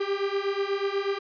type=beating tone pair; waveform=45% pulse; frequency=392 / 400.2 Hz; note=G4 / G4; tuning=0 / +36 cents; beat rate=8.2 Hz; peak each=-29 / -28 dBFS; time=0-1.19 s; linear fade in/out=10 ms; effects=resampled to 11025 Hz